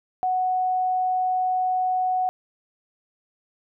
sine tone, 740 Hz, F#5, in tune, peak -20 dBFS, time 0.23-2.29 s, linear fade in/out 0 ms, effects none

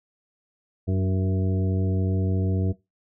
harmonic tone with a mistuned harmonic, 94.2 Hz, F#2, 32 cents sharp, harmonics 1 / 2 / 3 / 4 / 5 / 7, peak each -22 / -28 / -32 / -34 / -36 / -39 dBFS, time 0.87-2.73 s, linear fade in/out 20 ms, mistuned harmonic 3, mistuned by +21 cents, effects noise-tail reverb RT60 0.2 s tail -18 dB re dry

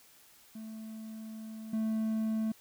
triangle tone pair in turn, 220 / 220 Hz, A3 / A3, 0 / 0 cents, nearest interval unison, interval 0 cents, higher neither, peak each -39 / -27 dBFS, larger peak second, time 0.55-1.73 / 1.73-2.52 s, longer first, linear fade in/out 5 ms, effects white hiss -60 dBFS RMS until 2.6 s

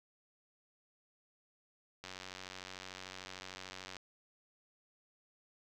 click train, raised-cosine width 0.2 ms, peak -28 dBFS, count 181, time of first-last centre 2.04-3.967 s, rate 93.4 Hz, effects none

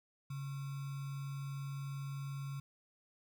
sine tone with sample-and-hold, 138.59 Hz, C#3, in tune, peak -39 dBFS, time 0.3-2.6 s, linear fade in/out 5 ms, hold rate 1225 Hz, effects none

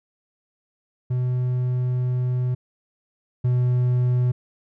triangle tone pair in turn, 125.4 / 124.32 Hz, B2 / B2, +27 / +12 cents, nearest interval unison, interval 15 cents, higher first, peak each -18 / -15 dBFS, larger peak second, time 1.1-2.55 / 3.44-4.32 s, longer first, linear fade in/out 10 ms, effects none

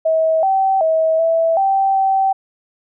sine tone with pitch steps, 642 / 771 / 642 / 657 / 778 / 773 Hz, E5 / G5 / E5 / E5 / G5 / G5, -46 / -29 / -46 / -6 / -13 / -24 cents, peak -12 dBFS, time 0.05-2.33 s, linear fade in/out 10 ms, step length 380 ms, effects none

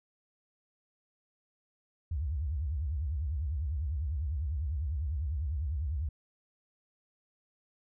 sine tone with vibrato, 73.4 Hz, D2, in tune, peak -30 dBFS, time 2.11-6.09 s, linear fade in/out 5 ms, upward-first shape sine, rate 10 Hz, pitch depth 270 cents each way, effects none

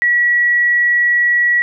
sine tone, 1930 Hz, B6, 40 cents flat, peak -10 dBFS, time 0.02-1.62 s, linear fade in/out 0 ms, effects none

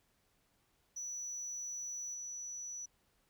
sine tone with level steps, 5920 Hz, F#8, in tune, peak -37 / -40 dBFS, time 0.96-2.86 s, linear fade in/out 10 ms, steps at 2.14 s, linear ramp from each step 2 ms, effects tanh soft clip ceiling -39 dBFS + pink hiss -75 dBFS RMS until 3.29 s

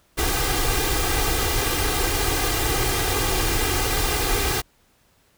pink noise with comb filter, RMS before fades -22 dBFS, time 0.17-4.62 s, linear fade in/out 20 ms, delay 2.5 ms, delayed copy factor +0.8, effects pink hiss -61 dBFS RMS until 5.37 s

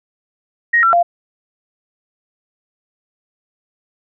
sine tone with pitch steps, 1877 / 1353 / 692 Hz, A#6 / E6 / F5, +11 / +45 / -16 cents, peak -9 dBFS, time 0.73-1.03 s, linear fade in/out 10 ms, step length 100 ms, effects none

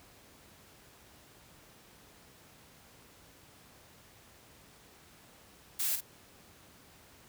blue noise with echo, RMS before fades -32 dBFS, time 5.79-5.96 s, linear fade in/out 10 ms, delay 49 ms, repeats 1, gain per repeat -7 dB, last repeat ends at 6.009 s, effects pink hiss -58 dBFS RMS until 7.28 s + high-pass 60 Hz 12 dB/octave

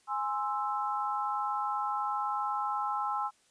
sine chord, Ab augmented, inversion none, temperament equal, 830.6 / 1046.5 / 1318.5 Hz, Ab5 / C6 / E6, 0 / 0 / 0 cents, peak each -33 / -35 / -34 dBFS, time 0.07-3.31 s, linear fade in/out 50 ms, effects white hiss -67 dBFS RMS until 3.5 s + resampled to 22050 Hz

